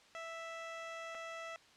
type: tone with dropouts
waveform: 15% pulse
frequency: 659.3 Hz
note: E5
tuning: in tune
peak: -37 dBFS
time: 0.15-1.56 s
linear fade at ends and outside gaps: 0 ms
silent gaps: 1.147-1.151 s
effects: white hiss -63 dBFS RMS until 1.76 s + low-pass 5000 Hz 12 dB/octave